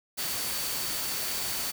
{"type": "tone in noise", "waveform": "sine", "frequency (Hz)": 4521, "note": "C#8", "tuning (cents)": 33, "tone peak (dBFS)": -39, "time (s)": [0.17, 1.72], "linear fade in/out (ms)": 20, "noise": "white", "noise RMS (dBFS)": -32, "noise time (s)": [0.17, 1.72], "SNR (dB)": -10, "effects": []}